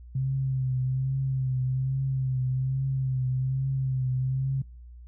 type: tone with vibrato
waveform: sine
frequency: 131.4 Hz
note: C3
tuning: 8 cents sharp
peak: -24 dBFS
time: 0.15-4.62 s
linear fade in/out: 5 ms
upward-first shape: triangle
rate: 1.2 Hz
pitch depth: 49 cents each way
effects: noise-tail reverb RT60 0.4 s tail -25 dB re dry + added 60 Hz sine -43 dBFS peak until 5.07 s